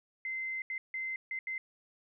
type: tone bursts at uneven times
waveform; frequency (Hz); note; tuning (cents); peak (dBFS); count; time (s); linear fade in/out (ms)
sine; 2070; C7; -19; -34; 5; 0.25-0.62 / 0.7-0.78 / 0.94-1.16 / 1.31-1.39 / 1.47-1.58; 2
effects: none